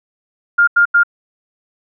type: tone bursts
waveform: sine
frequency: 1407 Hz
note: F6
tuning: 12 cents sharp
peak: -7 dBFS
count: 3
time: 0.58-1.035 s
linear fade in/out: 10 ms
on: 95 ms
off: 85 ms
effects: none